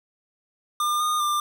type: tone with pitch steps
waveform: square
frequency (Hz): 1202 / 1224 / 1192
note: D6 / D#6 / D6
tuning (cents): +40 / -29 / +25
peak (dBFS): -22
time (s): 0.8-1.4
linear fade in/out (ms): 2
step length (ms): 200
effects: none